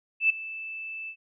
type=tone with ADSR envelope; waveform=sine; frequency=2637 Hz; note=E7; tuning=in tune; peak=-16 dBFS; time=0.2-1.16 s; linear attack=98 ms; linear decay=8 ms; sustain=-18 dB; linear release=74 ms; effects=none